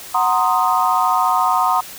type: chord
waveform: sine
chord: C half-diminished seventh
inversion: second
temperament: equal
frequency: 740 / 932.3 / 1046.5 / 1244.5 Hz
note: Gb5 / Bb5 / C6 / Eb6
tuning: 0 / 0 / 0 / 0 cents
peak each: -19 dBFS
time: 0.14-1.81 s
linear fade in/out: 10 ms
effects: white hiss -35 dBFS RMS until 1.98 s